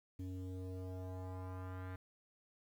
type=tone with low-pass filter sweep; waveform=square; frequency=92.5 Hz; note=F#2; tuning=in tune; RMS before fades=-45 dBFS; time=0.19-1.96 s; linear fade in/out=5 ms; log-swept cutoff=290 to 1700 Hz; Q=2.1; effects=11-bit